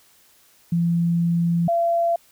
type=tone pair in turn; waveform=sine; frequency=170 / 680 Hz; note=F3 / F5; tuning=-46 / -46 cents; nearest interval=2 octaves; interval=2400 cents; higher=second; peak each=-17 dBFS; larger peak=neither; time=0.72-1.68 / 1.68-2.16 s; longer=first; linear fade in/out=5 ms; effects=white hiss -56 dBFS RMS until 2.31 s